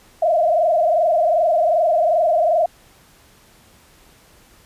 sine tone with frequency modulation, 659.3 Hz, E5, in tune, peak -13 dBFS, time 0.22-2.66 s, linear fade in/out 5 ms, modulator 22.6 Hz, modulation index 2.1, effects pink hiss -51 dBFS RMS until 4.65 s + resampled to 32000 Hz

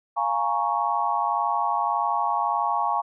sine chord, Bb minor seventh, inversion second, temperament equal, 698.5 / 830.6 / 932.3 / 1108.7 Hz, F5 / Ab5 / Bb5 / Db6, 0 / 0 / 0 / 0 cents, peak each -29 / -26 / -27 / -26 dBFS, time 0.16-3.02 s, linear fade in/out 20 ms, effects none

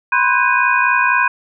sine tone cluster, 989 / 1053 / 1507 / 1618 / 2479 Hz, B5 / C6 / F#6 / G#6 / D#7, +2 / +11 / +31 / -46 / -7 cents, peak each -18 dBFS, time 0.12-1.28 s, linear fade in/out 5 ms, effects none

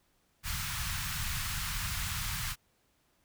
pink band-stop noise, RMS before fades -35 dBFS, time 0.43-2.56 s, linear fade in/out 50 ms, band 150 to 1100 Hz, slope 24 dB/octave, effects pink hiss -72 dBFS RMS until 3.24 s

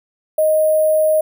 sine tone with sample-and-hold, 622.3 Hz, D#5, in tune, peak -11 dBFS, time 0.38-1.21 s, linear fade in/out 5 ms, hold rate 11025 Hz, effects none

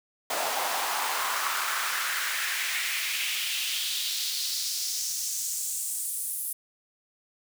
pink noise with high-pass filter sweep, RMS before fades -30 dBFS, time 0.3-6.53 s, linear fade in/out 5 ms, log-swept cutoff 670 to 11000 Hz, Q 2.4, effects none

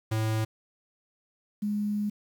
square / sine tone pair in turn, 110 / 207.7 Hz, A2 / G#3, 0 / 0 cents, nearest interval major seventh, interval 1100 cents, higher second, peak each -26 dBFS, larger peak neither, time 0.11-0.45 / 1.62-2.1 s, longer second, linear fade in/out 10 ms, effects 9-bit

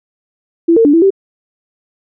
sine tone with pitch steps, 335 / 454.8 / 290.1 / 331.8 / 389.4 Hz, E4 / A#4 / D4 / E4 / G4, +28 / -43 / -21 / +11 / -12 cents, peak -5 dBFS, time 0.68-1.105 s, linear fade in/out 10 ms, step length 85 ms, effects none

